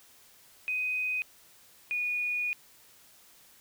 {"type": "tone pair in turn", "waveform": "sine", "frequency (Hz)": [2503, 2456], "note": ["D#7", "D#7"], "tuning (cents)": [10, -23], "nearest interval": "unison", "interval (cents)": 33, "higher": "first", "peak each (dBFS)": -28, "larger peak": "neither", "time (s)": [[0.68, 1.22], [1.91, 2.53]], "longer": "second", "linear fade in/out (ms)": 0, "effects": ["white hiss -58 dBFS RMS until 3.6 s"]}